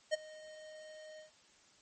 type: tone with ADSR envelope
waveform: square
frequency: 620 Hz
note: D#5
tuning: 6 cents flat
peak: -28 dBFS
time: 0.11-1.31 s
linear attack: 28 ms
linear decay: 18 ms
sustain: -22 dB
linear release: 120 ms
effects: white hiss -65 dBFS RMS until 1.81 s + MP3 32 kbps